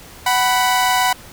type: tone pair together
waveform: sawtooth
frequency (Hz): 747.6 / 987.8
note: F#5 / B5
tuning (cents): +18 / 0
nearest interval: perfect fourth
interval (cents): 482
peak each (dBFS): -13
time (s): 0.26-1.13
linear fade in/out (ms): 5
effects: pink hiss -40 dBFS RMS until 1.32 s